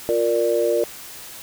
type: chord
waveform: sine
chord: Bb major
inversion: second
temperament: equal with one note detuned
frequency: 351.9 / 466.2 / 587.3 Hz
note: F4 / Bb4 / D5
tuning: +13 / 0 / 0 cents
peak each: -23 / -20 / -21 dBFS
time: 0.09-0.84 s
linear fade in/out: 0 ms
effects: white hiss -38 dBFS RMS until 1.42 s